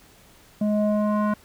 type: tone with low-pass filter sweep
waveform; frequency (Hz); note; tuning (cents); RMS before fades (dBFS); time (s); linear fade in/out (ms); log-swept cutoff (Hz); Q
square; 210; G#3; +19; -22; 0.61-1.34; 5; 470 to 1300; 2.6
effects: pink hiss -53 dBFS RMS until 1.44 s